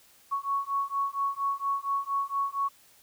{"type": "beating tone pair", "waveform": "sine", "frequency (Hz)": [1108.7, 1113], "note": ["C#6", "C#6"], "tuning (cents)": [0, 7], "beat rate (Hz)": 4.3, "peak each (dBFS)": [-30, -30], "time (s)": [0.31, 2.69], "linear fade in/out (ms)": 20, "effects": ["white hiss -59 dBFS RMS until 3.02 s"]}